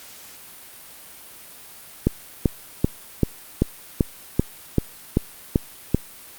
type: click train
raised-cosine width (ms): 3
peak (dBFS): -3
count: 11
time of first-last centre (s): 2.07-5.946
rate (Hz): 2.58
effects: white hiss -43 dBFS RMS until 6.38 s + Opus 48 kbps